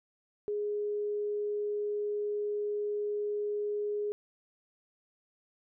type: tone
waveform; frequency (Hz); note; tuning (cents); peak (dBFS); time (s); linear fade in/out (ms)
sine; 415.3; G#4; 0; -30; 0.48-4.12; 0
effects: none